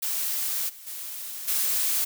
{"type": "noise with level steps", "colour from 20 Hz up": "blue", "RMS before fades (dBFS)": [-28, -45, -36, -25], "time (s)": [0.02, 2.05], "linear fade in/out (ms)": 10, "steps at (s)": [0.68, 0.86, 1.47], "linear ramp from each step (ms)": 20, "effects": []}